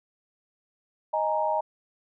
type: chord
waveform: sine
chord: D# suspended fourth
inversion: none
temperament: equal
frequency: 622.3 / 830.6 / 932.3 Hz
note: D#5 / G#5 / A#5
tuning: 0 / 0 / 0 cents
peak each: -27 / -29 / -27 dBFS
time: 1.13-1.61 s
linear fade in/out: 10 ms
effects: none